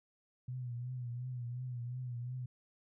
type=tone with vibrato; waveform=sine; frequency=123.47 Hz; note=B2; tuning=in tune; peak=-38 dBFS; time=0.48-2.46 s; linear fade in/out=5 ms; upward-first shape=triangle; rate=2.8 Hz; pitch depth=74 cents each way; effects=none